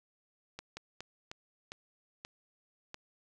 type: slowing click train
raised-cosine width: 0.2 ms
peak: -25 dBFS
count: 7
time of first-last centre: 0.59-2.944 s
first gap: 180 ms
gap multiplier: 1.31
effects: none